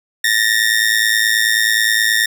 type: ring-modulated tone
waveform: sawtooth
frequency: 1828 Hz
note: A#6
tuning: 34 cents flat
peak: -6 dBFS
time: 0.24-2.26 s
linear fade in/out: 5 ms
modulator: 54.7 Hz
effects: 7-bit